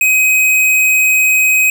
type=tone; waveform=square; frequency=2524 Hz; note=D#7; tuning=24 cents sharp; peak=-9 dBFS; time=0.01-1.7 s; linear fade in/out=2 ms; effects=none